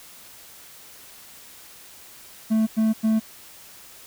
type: tone bursts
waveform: triangle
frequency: 220 Hz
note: A3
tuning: in tune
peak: -15 dBFS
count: 3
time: 2.5-3.2 s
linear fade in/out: 20 ms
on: 170 ms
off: 95 ms
effects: white hiss -46 dBFS RMS until 4.06 s